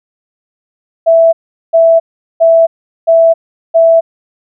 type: tone bursts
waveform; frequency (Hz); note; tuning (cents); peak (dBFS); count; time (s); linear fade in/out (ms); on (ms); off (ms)
sine; 660; E5; +2; -3; 5; 1.06-4.01; 20; 270; 400
effects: none